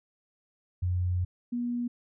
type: tone pair in turn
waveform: sine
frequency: 90.1 / 241.1 Hz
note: F#2 / B3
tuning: -45 / -41 cents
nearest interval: octave + perfect fourth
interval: 1704 cents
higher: second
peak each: -25 / -28 dBFS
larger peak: first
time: 0.82-1.25 / 1.52-1.88 s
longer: first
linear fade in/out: 10 ms
effects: none